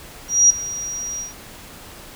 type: tone with ADSR envelope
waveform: sine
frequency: 5740 Hz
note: F8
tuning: 47 cents sharp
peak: -7 dBFS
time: 0.28-1.34 s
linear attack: 220 ms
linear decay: 7 ms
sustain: -18 dB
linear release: 140 ms
effects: pink hiss -40 dBFS RMS until 2.15 s